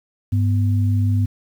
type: tone pair together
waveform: sine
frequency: 100.16 / 246.9 Hz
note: G2 / B3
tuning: +38 / 0 cents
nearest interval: octave + major third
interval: 1562 cents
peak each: -15 / -25 dBFS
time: 0.32-1.26 s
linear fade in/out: 10 ms
effects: 8-bit